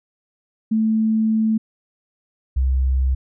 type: tone pair in turn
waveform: sine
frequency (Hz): 220 / 65.41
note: A3 / C2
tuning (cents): 0 / 0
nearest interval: octave + major sixth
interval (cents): 2100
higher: first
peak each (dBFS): -15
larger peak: neither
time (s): 0.71-1.58 / 2.56-3.15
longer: first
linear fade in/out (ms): 10
effects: none